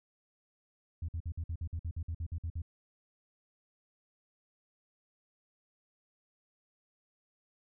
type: tone bursts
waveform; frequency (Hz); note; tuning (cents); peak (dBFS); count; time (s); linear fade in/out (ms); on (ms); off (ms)
sine; 82.8; E2; +8; -32; 14; 1.02-2.619; 5; 65; 53
effects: tanh soft clip ceiling -31 dBFS